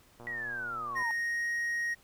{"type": "click train", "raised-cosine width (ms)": 1, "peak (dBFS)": -35, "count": 99, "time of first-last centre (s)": [0.2, 1.024], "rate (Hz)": 119}
{"type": "linear sweep", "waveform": "sine", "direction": "down", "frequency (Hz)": [1949, 880], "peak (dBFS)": -34, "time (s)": [0.27, 1.11], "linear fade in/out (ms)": 0}
{"type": "tone with pitch glide", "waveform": "triangle", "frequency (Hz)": [1864.7, 1877.7], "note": ["A#6", "A#6"], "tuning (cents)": [0, 12], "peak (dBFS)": -28, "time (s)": [0.95, 1.95], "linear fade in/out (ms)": 20, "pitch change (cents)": 12, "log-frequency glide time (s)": [1.15, 1.49]}
{"effects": ["pink hiss -62 dBFS RMS until 2.03 s"]}